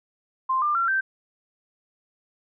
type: tone with pitch steps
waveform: sine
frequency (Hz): 1046.5 / 1195.2 / 1365 / 1558.9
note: C6 / D6 / F6 / G6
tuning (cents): 0 / +30 / -40 / -10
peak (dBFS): -20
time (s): 0.49-1.01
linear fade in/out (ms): 10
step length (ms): 130
effects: none